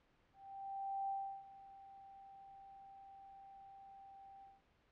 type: tone with ADSR envelope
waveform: sine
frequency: 784 Hz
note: G5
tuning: in tune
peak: -37 dBFS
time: 0.33-4.62 s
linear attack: 760 ms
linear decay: 340 ms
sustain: -18 dB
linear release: 190 ms
effects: pink hiss -74 dBFS RMS until 4.91 s + low-pass 3000 Hz 12 dB/octave